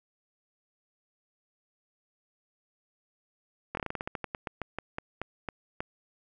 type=slowing click train; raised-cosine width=0.5 ms; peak=-18 dBFS; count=19; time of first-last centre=3.75-5.805 s; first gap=22 ms; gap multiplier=1.17; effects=none